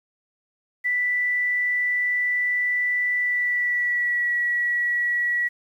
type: tone with pitch glide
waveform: sine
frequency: 1975.5 to 1930.4 Hz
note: B6 to B6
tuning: 0 to -40 cents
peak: -20 dBFS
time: 0.84-5.49 s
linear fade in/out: 20 ms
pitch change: -40 cents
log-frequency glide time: 3.18-4.33 s
effects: 9-bit